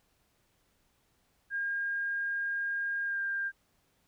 sine tone with pitch glide, 1616 to 1595.6 Hz, G#6 to G6, -48 to +30 cents, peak -30 dBFS, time 1.5-3.52 s, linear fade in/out 50 ms, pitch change -22 cents, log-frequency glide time 3.05-3.2 s, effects pink hiss -72 dBFS RMS until 4.07 s

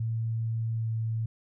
sine tone with pitch glide, 113.3 to 112.39 Hz, A#2 to A2, -49 to +37 cents, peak -27 dBFS, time 0-1.26 s, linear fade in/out 5 ms, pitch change -14 cents, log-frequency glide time 0.75-0.89 s, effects none

